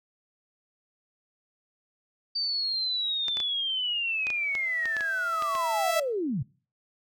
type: linear sweep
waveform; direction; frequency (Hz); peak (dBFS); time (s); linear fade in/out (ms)
sine; down; 4633 to 110.9; -26; 2.35-6.43; 10
type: clicks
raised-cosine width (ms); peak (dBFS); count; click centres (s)
0.2; -18; 11; 3.283 / 3.371 / 3.402 / 4.269 / 4.303 / 4.552 / 4.856 / 4.967 / 5.008 / 5.423 / 5.552
type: tone with exponential growth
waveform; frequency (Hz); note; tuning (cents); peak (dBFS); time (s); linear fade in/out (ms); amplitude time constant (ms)
sawtooth; 659.3; E5; 0; -19; 4.06-6; 5; 420
effects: noise-tail reverb RT60 0.4 s tail -23 dB re dry